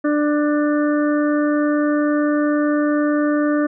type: harmonic tone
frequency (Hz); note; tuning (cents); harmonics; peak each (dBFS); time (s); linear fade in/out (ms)
296.3; D4; +15; 1 / 2 / 4 / 5 / 6; -16 / -22 / -28 / -30 / -32; 0.04-3.67; 10
effects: none